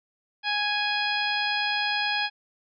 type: harmonic tone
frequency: 830.6 Hz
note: G#5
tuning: in tune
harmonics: 1 / 2 / 3 / 4 / 5 / 6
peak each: -30 / -29 / -30 / -31 / -35 / -34 dBFS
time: 0.43-2.3 s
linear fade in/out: 50 ms
effects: none